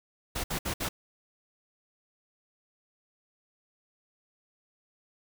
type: noise bursts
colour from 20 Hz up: pink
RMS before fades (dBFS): -32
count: 4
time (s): 0.35-0.89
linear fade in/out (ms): 10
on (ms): 90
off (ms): 60
effects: none